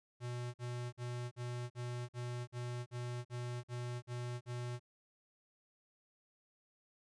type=tone bursts; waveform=square; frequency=122 Hz; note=B2; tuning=21 cents flat; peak=-40 dBFS; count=12; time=0.2-4.797 s; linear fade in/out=50 ms; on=340 ms; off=47 ms; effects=resampled to 22050 Hz